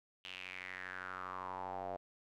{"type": "tone with band-pass filter sweep", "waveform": "square", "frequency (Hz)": 46.25, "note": "F#1", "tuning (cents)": 0, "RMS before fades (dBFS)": -45, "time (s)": [0.24, 1.97], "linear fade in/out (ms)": 10, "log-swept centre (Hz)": [3000, 650], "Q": 5.1, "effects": []}